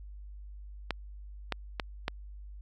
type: clicks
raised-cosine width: 0.3 ms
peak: -14 dBFS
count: 4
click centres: 0.907 / 1.523 / 1.798 / 2.081 s
effects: added 50 Hz sine -43 dBFS peak until 2.61 s